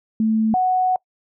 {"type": "tone pair in turn", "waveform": "sine", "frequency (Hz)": [220, 740], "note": ["A3", "F#5"], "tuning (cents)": [0, 0], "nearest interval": "octave + major sixth", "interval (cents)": 2100, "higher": "second", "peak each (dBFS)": -15, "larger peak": "neither", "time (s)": [[0.2, 0.54], [0.54, 0.96]], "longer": "second", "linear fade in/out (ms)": 2, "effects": ["noise-tail reverb RT60 0.1 s tail -24 dB re dry"]}